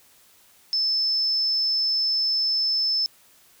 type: tone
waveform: sine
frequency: 5260 Hz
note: E8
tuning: 5 cents flat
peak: -20 dBFS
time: 0.73-3.06 s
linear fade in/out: 0 ms
effects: white hiss -56 dBFS RMS until 3.6 s